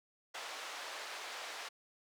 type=band-pass noise; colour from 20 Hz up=pink; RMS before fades=-45 dBFS; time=0.34-1.69 s; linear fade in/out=10 ms; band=650 to 5600 Hz; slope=12 dB/octave; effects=high-pass 400 Hz 12 dB/octave